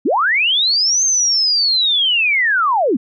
sine linear two-way sweep, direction up then down, 201.9 to 6400 to 201.9 Hz, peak -12 dBFS, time 0.05-2.97 s, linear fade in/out 10 ms, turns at 1.04 s, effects none

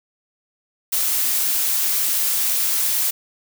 blue noise, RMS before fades -20 dBFS, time 0.92-3.11 s, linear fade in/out 10 ms, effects none

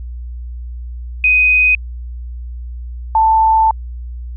sine tone pair in turn, 2502 / 884.6 Hz, D#7 / A5, +9 / +9 cents, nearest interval octave + tritone, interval 1800 cents, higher first, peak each -8 dBFS, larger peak neither, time 1.24-1.75 / 3.15-3.71 s, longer second, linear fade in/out 2 ms, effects added 60 Hz sine -24 dBFS peak until 4.36 s

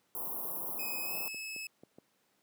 white band-stop noise, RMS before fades -38 dBFS, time 0.15-1.28 s, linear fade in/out 0 ms, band 1100 to 11000 Hz, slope 48 dB/octave
sawtooth tone with pitch glide, 2527 to 2592 Hz, D#7 to E7, +26 to -30 cents, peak -36 dBFS, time 0.79-1.67 s, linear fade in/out 2 ms, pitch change +44 cents, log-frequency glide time 1.02-1.17 s
clicks, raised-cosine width 2 ms, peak -36 dBFS, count 5, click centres 1.151 / 1.345 / 1.563 / 1.835 / 1.985 s
effects pink hiss -73 dBFS RMS until 2.42 s + high-pass 200 Hz 12 dB/octave

